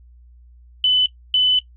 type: tone bursts at uneven times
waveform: sine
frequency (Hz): 3009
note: F#7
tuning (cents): +28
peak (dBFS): -12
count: 2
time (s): 0.84-1.06 / 1.34-1.59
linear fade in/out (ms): 2
effects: noise-tail reverb RT60 0.1 s tail -18 dB re dry + added 60 Hz sine -44 dBFS peak until 1.76 s